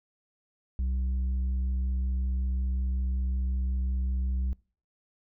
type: tone with tanh clipping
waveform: triangle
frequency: 63.9 Hz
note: C2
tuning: 40 cents flat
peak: -27 dBFS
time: 0.79-4.53 s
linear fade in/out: 0 ms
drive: 9 dB
effects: noise-tail reverb RT60 0.4 s tail -23 dB re dry